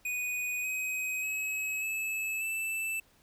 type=tone with pitch steps; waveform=square; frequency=2480 / 2520 / 2562 / 2603 / 2646 Hz; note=D#7 / D#7 / E7 / E7 / E7; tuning=-6 / +21 / -50 / -22 / +6 cents; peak=-32 dBFS; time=0.05-3 s; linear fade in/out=5 ms; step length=590 ms; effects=pink hiss -65 dBFS RMS until 3.22 s